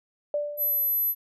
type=tone with exponential decay; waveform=sine; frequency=587.3 Hz; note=D5; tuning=in tune; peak=-22 dBFS; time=0.34-1.03 s; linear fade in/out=2 ms; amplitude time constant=150 ms
type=tone; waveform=sine; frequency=12000 Hz; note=F#9; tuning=23 cents sharp; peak=-22 dBFS; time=0.57-1.15 s; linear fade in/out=50 ms
effects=none